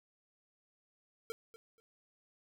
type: tone with echo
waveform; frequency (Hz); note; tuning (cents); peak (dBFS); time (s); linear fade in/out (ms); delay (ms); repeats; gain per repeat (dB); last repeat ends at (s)
square; 454.2; A#4; -45; -39; 1.3-1.32; 0; 240; 2; -14; 1.8
effects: none